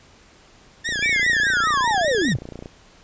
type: tone with vibrato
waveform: sawtooth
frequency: 1760 Hz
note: A6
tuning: in tune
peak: -19 dBFS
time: 0.84-2.34 s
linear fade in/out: 20 ms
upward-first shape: triangle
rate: 5 Hz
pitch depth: 170 cents each way
type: click train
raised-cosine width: 2 ms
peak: -21 dBFS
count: 53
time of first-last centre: 0.89-2.659 s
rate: 29.4 Hz
type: linear sweep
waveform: sine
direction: down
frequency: 2371 to 92.5 Hz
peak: -18 dBFS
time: 1.02-2.37 s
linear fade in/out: 10 ms
effects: pink hiss -51 dBFS RMS until 3.03 s + resampled to 16000 Hz